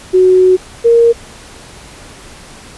sine tone pair in turn, 370 / 466.2 Hz, F#4 / A#4, 0 / 0 cents, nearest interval major third, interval 400 cents, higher second, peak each -4 dBFS, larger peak neither, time 0.13-0.57 / 0.84-1.13 s, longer first, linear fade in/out 20 ms, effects pink hiss -35 dBFS RMS until 2.77 s + resampled to 24000 Hz

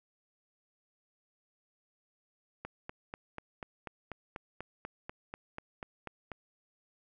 click train, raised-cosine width 0.5 ms, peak -25 dBFS, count 16, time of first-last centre 2.65-6.317 s, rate 4.09 Hz, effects none

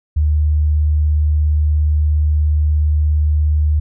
sine tone with vibrato, 75.6 Hz, D#2, 49 cents flat, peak -11 dBFS, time 0.16-3.8 s, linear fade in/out 10 ms, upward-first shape triangle, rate 17 Hz, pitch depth 10 cents each way, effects none

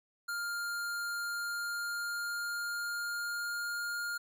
square tone with pitch glide, 1403 to 1413.6 Hz, F6 to F6, +8 to +21 cents, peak -35 dBFS, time 0.28-4.18 s, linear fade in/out 10 ms, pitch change +13 cents, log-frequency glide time 1.21-3.89 s, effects none

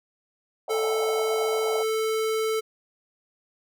white band-pass noise, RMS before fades -33 dBFS, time 0.68-1.83 s, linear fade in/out 5 ms, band 580 to 790 Hz, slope 48 dB/octave
square tone, 440 Hz, A4, in tune, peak -24 dBFS, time 0.69-2.61 s, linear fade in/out 20 ms
effects none

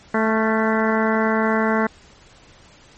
harmonic tone with a mistuned harmonic, 220 Hz, A3, in tune, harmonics 1 / 2 / 3 / 4 / 5 / 6 / 7 / 8 / 9, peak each -20 / -23 / -25 / -26 / -27 / -28 / -28 / -29 / -30 dBFS, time 0.14-1.87 s, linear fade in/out 5 ms, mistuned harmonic 6, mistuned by +63 cents, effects pink hiss -49 dBFS RMS until 2.97 s + MP3 32 kbps

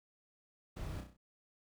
brown noise with echo, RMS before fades -43 dBFS, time 0.76-1.01 s, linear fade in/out 10 ms, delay 32 ms, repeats 5, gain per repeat -5 dB, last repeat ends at 1.17 s, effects none

